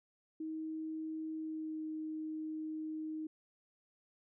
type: tone with pitch glide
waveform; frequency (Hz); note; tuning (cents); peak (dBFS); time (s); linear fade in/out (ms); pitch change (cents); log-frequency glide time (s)
sine; 316.2 to 312.6; D#4 to D#4; +28 to +8; -38; 0.4-3.27; 5; -20; 1.34-1.84
effects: none